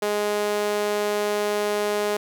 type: tone with high-pass filter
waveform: sawtooth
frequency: 207.7 Hz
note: G#3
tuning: in tune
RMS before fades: -24 dBFS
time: 0.02-2.17 s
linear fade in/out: 5 ms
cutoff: 460 Hz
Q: 2.1
effects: none